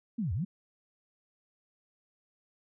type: linear two-way sweep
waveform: sine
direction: down then up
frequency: 246.9 to 75.5 to 204.8 Hz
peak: -29 dBFS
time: 0.18-0.45 s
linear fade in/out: 10 ms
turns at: 0.33 s
effects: none